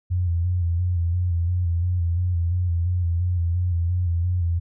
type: tone with vibrato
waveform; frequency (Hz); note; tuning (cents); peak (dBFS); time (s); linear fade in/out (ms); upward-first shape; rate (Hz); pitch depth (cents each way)
sine; 87.31; F2; 0; -19; 0.1-4.6; 20; square; 2.9; 47
effects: none